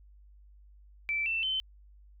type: tone with pitch steps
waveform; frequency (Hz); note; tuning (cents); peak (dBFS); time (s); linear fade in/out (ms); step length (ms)
sine; 2327 / 2673 / 3070; D7 / E7 / G7; -17 / +23 / -37; -28; 1.09-1.6; 0; 170
effects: added 50 Hz sine -53 dBFS peak until 2.2 s